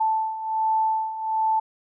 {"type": "beating tone pair", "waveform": "sine", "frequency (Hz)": [879, 880.3], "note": ["A5", "A5"], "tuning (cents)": [-2, 1], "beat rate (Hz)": 1.3, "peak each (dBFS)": [-27, -22], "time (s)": [0, 1.6], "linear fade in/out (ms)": 10, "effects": []}